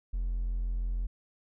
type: tone with hard clipping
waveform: triangle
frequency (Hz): 43.07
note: F1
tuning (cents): -23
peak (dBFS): -29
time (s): 0.13-1.07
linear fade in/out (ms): 10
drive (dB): 4
effects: none